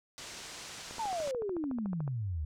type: low-pass noise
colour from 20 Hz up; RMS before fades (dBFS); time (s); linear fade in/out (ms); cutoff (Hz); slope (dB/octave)
white; -46; 0.18-1.31; 0; 7500; 24
type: click train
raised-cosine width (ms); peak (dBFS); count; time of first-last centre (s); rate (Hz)
1; -29; 17; 0.91-2.078; 13.7
type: exponential sweep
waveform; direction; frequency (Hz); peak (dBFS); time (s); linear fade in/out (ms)
sine; down; 932.3 to 71.7; -32; 0.99-2.45; 5
effects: none